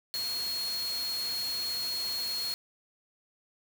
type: tone in noise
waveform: sine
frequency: 4300 Hz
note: C8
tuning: 47 cents sharp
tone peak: -31 dBFS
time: 0.14-2.54 s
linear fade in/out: 0 ms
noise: white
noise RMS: -40 dBFS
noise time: 0.14-2.54 s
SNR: +6 dB
effects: none